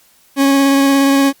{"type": "tone with vibrato", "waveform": "40% pulse", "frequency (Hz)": 275.4, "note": "C#4", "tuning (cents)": -11, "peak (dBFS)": -8, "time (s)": [0.36, 1.33], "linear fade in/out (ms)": 50, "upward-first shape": "sine", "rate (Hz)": 17, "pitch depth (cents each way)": 13, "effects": ["white hiss -51 dBFS RMS until 1.4 s", "Opus 48 kbps"]}